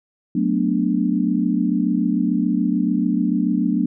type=chord; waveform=sine; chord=B minor seventh; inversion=second; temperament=equal; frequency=185 / 220 / 246.9 / 293.7 Hz; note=F#3 / A3 / B3 / D4; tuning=0 / 0 / 0 / 0 cents; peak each=-22 dBFS; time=0.35-3.86 s; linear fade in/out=5 ms; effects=none